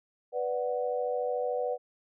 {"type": "chord", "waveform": "sine", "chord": "B minor", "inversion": "none", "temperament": "equal", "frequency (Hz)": [493.9, 587.3, 740], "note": ["B4", "D5", "F#5"], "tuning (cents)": [0, 0, 0], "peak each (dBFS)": [-30, -34, -35], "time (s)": [0.32, 1.78], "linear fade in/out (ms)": 50, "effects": []}